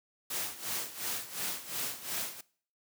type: noise with tremolo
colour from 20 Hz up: white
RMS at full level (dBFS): -34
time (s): 0.3-2.41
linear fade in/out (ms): 5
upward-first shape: sine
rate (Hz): 2.8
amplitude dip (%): 80
effects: noise-tail reverb RT60 0.5 s tail -21 dB re dry + high-pass 100 Hz 12 dB/octave